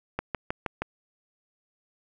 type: click train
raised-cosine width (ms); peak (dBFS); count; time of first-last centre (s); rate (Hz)
0.5; -13; 5; 0.19-0.82; 6.35
effects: none